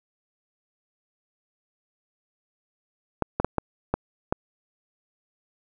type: clicks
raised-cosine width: 1 ms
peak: -8 dBFS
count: 6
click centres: 3.223 / 3.4 / 3.446 / 3.583 / 3.94 / 4.325 s
effects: none